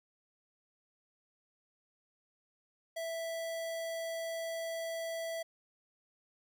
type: tone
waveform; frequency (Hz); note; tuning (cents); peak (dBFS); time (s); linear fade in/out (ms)
square; 659.3; E5; 0; -37; 2.96-5.43; 10
effects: none